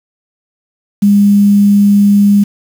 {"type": "tone with quantisation", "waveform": "sine", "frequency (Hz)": 202.8, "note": "G#3", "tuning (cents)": -41, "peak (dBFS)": -4, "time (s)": [1.02, 2.44], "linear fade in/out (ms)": 10, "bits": 5, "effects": []}